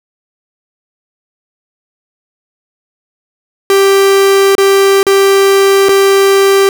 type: tone with dropouts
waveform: 45% pulse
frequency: 392 Hz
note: G4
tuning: in tune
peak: -5 dBFS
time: 3.7-6.69 s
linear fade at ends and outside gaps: 1 ms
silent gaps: 4.552-4.581 / 5.03-5.067 / 5.886-5.891 s
effects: none